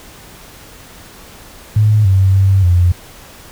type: tone with pitch steps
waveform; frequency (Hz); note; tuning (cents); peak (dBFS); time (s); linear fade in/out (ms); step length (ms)
sine; 106.7 / 95.7 / 96.7 / 88.4; G#2 / G2 / G2 / F2; +47 / -41 / -23 / +22; -7; 1.76-2.92; 5; 290
effects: pink hiss -38 dBFS RMS until 3.51 s